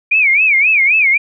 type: tone with vibrato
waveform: sine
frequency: 2352 Hz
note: D7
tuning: 2 cents sharp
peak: -8 dBFS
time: 0.11-1.18 s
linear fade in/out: 10 ms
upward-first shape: sine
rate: 3.8 Hz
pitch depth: 190 cents each way
effects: none